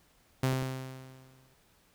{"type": "tone with exponential decay", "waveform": "sawtooth", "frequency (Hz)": 130.81, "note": "C3", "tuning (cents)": 0, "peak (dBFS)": -21, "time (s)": [0.43, 1.54], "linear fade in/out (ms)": 5, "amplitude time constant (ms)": 240}
{"type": "clicks", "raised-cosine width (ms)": 2, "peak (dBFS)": -27, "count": 2, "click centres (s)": [0.53, 0.625]}
{"effects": ["pink hiss -66 dBFS RMS until 1.94 s"]}